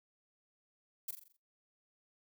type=noise with echo; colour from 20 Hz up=violet; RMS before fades=-39 dBFS; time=1.08-1.11 s; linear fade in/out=5 ms; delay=43 ms; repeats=6; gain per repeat=-6 dB; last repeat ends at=1.368 s; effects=noise-tail reverb RT60 0.3 s tail -23 dB re dry